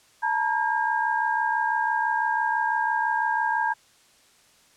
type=tone cluster; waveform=sine; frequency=880 / 946 / 1615 Hz; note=A5 / A#5 / G#6; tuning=0 / +25 / -49 cents; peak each=-26 dBFS; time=0.22-3.74 s; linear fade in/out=20 ms; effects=white hiss -58 dBFS RMS until 4.76 s + low-pass 9000 Hz 12 dB/octave